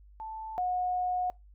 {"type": "tone pair in turn", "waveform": "sine", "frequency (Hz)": [880, 726.3], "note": ["A5", "F#5"], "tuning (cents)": [0, -32], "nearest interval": "minor third", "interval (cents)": 332, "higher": "first", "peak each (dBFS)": [-37, -27], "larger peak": "second", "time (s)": [[0.2, 0.58], [0.58, 1.3]], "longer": "second", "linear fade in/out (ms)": 0, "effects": ["noise-tail reverb RT60 0.2 s tail -24 dB re dry", "added 50 Hz sine -52 dBFS peak until 1.54 s"]}